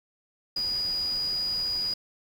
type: tone in noise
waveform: sine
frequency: 4904 Hz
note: D#8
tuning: 26 cents flat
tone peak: -26 dBFS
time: 0.56-1.94 s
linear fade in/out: 5 ms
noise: pink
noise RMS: -44 dBFS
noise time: 0.56-1.94 s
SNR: +15 dB
effects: none